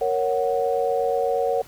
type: chord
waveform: sine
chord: F# major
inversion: first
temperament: equal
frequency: 466.2 / 554.4 / 740 Hz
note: A#4 / C#5 / F#5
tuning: 0 / 0 / 0 cents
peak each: -23 / -24 / -25 dBFS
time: 0.01-1.62 s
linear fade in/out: 5 ms
effects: pink hiss -48 dBFS RMS until 1.67 s